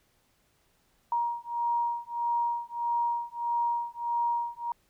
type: beating tone pair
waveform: sine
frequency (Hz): 944 / 945.6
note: A#5 / A#5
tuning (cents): +22 / +24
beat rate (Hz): 1.6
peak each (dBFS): -30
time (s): 1.12-4.72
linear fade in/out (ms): 2
effects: pink hiss -69 dBFS RMS until 4.89 s